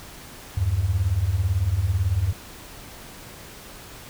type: beating tone pair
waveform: sine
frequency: 79.8 / 97.8 Hz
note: D#2 / G2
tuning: +44 / -4 cents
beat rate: 18 Hz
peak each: -24 / -21 dBFS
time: 0.57-2.33 s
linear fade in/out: 5 ms
effects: pink hiss -42 dBFS RMS until 4.09 s